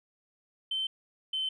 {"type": "tone pair in turn", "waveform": "sine", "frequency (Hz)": [3090, 3072], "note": ["G7", "G7"], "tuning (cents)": [-26, -36], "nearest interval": "unison", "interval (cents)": 10, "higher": "first", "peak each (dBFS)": -28, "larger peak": "neither", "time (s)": [[0.71, 0.87], [1.33, 1.49]], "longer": "neither", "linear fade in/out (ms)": 5, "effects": ["tanh soft clip ceiling -24 dBFS"]}